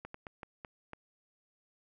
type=slowing click train; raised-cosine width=0.5 ms; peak=-28 dBFS; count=6; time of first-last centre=0.05-0.933 s; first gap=94 ms; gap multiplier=1.32; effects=none